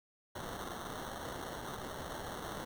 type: noise with sample-and-hold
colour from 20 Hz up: blue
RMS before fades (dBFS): -43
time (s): 0.35-2.65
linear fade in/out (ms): 10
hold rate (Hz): 2450
effects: none